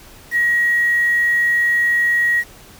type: tone with quantisation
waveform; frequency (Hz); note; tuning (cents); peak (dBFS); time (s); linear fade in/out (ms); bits
sine; 1900; A#6; +33; -13; 0.31-2.44; 50; 6
effects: pink hiss -43 dBFS RMS until 2.79 s